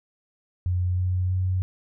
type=tone with pitch steps; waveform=sine; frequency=90.2 / 91.35 / 92.52 Hz; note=F#2 / F#2 / F#2; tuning=-44 / -22 / 0 cents; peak=-21 dBFS; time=0.66-1.62 s; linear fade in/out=0 ms; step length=320 ms; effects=none